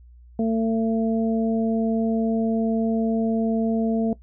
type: harmonic tone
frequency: 224.7 Hz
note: A3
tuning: 37 cents sharp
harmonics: 1 / 2 / 3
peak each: -20 / -26 / -30 dBFS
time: 0.39-4.13 s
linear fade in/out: 2 ms
effects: noise-tail reverb RT60 0.1 s tail -18 dB re dry + added 60 Hz sine -45 dBFS peak until 4.22 s